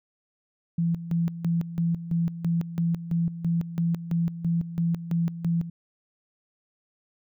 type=tone with tremolo; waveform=sine; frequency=168.4 Hz; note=E3; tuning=37 cents sharp; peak=-21 dBFS; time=0.78-5.7 s; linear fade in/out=5 ms; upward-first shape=square; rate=3 Hz; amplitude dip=75%; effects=none